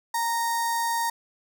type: tone with notch filter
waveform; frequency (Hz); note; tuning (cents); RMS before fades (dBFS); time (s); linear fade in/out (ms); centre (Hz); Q
sawtooth; 928; A#5; -8; -26; 0.14-1.1; 5; 2800; 0.98
effects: none